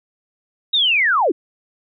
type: linear sweep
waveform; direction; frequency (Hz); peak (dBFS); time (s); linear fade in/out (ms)
sine; down; 3835 to 265.4; -13; 0.73-1.32; 10
effects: none